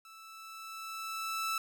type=tone with level ramp; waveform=sawtooth; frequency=1318.5 Hz; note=E6; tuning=in tune; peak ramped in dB=-48 to -27 dBFS; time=0.05-1.58 s; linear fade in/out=2 ms; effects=none